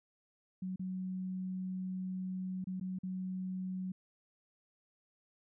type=tone with dropouts; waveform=sine; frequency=185.9 Hz; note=F#3; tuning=8 cents sharp; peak=-36 dBFS; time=0.62-3.92 s; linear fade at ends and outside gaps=5 ms; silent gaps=0.76-0.794 / 2.643-2.67 / 2.799-2.81 / 2.988-3.033 s; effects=none